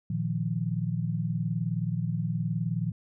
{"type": "chord", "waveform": "sine", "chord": "Bb suspended fourth", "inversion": "none", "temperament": "equal", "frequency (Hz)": [116.54, 155.56, 174.61], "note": ["Bb2", "Eb3", "F3"], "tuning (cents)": [0, 0, 0], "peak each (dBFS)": -31, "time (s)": [0.1, 2.92], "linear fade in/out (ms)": 5, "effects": []}